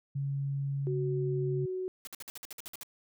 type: tone with pitch glide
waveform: sine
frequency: 139.1 to 137.98 Hz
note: C#3 to C#3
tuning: +6 to -8 cents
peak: -30 dBFS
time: 0.15-1.66 s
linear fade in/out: 10 ms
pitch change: -14 cents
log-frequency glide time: 0.76-1.42 s
type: tone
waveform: sine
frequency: 371.3 Hz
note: F#4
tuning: 6 cents sharp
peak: -32 dBFS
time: 0.87-1.88 s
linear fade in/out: 0 ms
type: noise bursts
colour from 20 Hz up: white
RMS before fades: -43 dBFS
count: 11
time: 2.05-2.832 s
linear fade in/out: 0 ms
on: 22 ms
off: 54 ms
effects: none